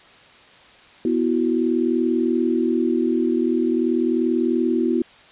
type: chord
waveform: sine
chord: B suspended fourth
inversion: none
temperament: equal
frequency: 246.9 / 329.6 / 370 Hz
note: B3 / E4 / F#4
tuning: 0 / 0 / 0 cents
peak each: -21 / -21 / -23 dBFS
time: 1.05-5.02 s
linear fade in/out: 2 ms
effects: white hiss -48 dBFS RMS until 5.31 s + resampled to 8000 Hz